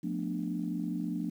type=chord; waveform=sine; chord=B half-diminished seventh; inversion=second; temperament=just; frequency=177.8 / 222.2 / 246.9 / 296.3 Hz; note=F3 / A3 / B3 / D4; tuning=+31 / +17 / 0 / +15 cents; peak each=-35 / -37 / -38 / -36 dBFS; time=0.03-1.3 s; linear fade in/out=10 ms; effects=tanh soft clip ceiling -21 dBFS + 10-bit